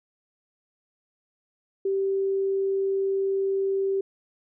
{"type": "tone", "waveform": "sine", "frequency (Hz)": 389.3, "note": "G4", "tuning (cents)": -12, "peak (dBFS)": -22, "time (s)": [1.85, 4.01], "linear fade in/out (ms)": 5, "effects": []}